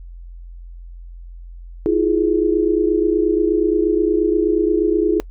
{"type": "tone cluster", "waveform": "sine", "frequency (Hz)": [323.6, 352, 418.2], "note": ["E4", "F4", "G#4"], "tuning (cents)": [-32, 14, 12], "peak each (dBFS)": -18, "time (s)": [1.86, 5.2], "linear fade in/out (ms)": 0, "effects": ["noise-tail reverb RT60 0.1 s tail -24 dB re dry", "added 43 Hz sine -33 dBFS peak until 5.3 s"]}